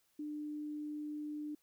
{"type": "tone", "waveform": "sine", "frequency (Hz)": 299.1, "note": "D4", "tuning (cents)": 32, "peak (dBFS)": -39, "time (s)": [0.19, 1.55], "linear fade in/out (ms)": 5, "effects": ["white hiss -75 dBFS RMS until 1.62 s"]}